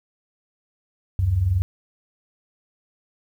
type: tone pair together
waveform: sine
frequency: 72.68 / 93.8 Hz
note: D2 / F#2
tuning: -17 / +24 cents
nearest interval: major third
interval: 441 cents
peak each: -25 / -18 dBFS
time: 1.19-1.62 s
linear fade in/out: 0 ms
effects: 9-bit